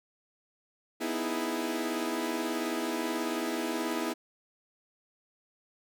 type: chord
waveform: sawtooth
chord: E major seventh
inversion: second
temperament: equal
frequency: 246.9 / 311.1 / 329.6 / 415.3 Hz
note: B3 / D#4 / E4 / G#4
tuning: 0 / 0 / 0 / 0 cents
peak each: -32 / -33 / -30 / -34 dBFS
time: 1-4.14 s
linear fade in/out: 20 ms
effects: none